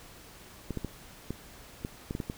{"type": "clicks", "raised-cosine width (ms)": 3, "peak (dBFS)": -20, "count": 9, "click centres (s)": [0.707, 0.773, 0.847, 1.306, 1.849, 2.109, 2.151, 2.202, 2.299], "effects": ["pink hiss -51 dBFS RMS until 2.37 s"]}